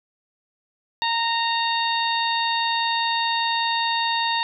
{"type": "harmonic tone with a mistuned harmonic", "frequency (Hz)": 925, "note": "A#5", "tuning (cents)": -14, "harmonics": [1, 2, 3, 4, 5], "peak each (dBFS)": [-23, -28, -30, -27, -31], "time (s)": [1.02, 4.43], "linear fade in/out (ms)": 0, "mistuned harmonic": 5, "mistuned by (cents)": -76, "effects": []}